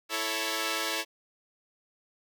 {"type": "chord", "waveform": "5% pulse", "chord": "A major", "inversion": "second", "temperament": "equal", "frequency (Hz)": [329.6, 440, 554.4], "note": ["E4", "A4", "C#5"], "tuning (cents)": [0, 0, 0], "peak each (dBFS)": -22, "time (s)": [0.09, 1.05], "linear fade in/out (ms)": 50, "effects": []}